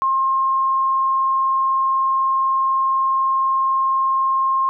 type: tone with vibrato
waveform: sine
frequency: 1066 Hz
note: C6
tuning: 32 cents sharp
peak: -15 dBFS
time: 0.02-4.69 s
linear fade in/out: 0 ms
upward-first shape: square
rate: 20 Hz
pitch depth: 10 cents each way
effects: none